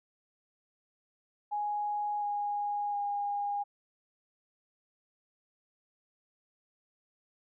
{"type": "tone with pitch steps", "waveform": "sine", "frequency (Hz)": [830.6, 822.5, 814.4], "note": ["G#5", "G#5", "G#5"], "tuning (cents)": [0, -17, -34], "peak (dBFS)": -30, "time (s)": [1.51, 3.64], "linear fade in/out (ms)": 20, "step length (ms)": 710, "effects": []}